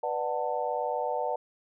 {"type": "chord", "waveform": "sine", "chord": "B minor seventh", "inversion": "none", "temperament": "just", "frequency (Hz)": [493.9, 592.7, 740.8, 889], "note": ["B4", "D5", "F#5", "A5"], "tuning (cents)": [0, 16, 2, 18], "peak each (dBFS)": -33, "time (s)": [0.03, 1.36], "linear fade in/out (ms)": 5, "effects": []}